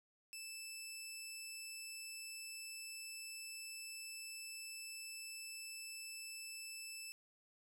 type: tone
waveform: 15% pulse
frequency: 2637 Hz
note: E7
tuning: in tune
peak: -40 dBFS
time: 0.33-7.12 s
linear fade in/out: 0 ms
effects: none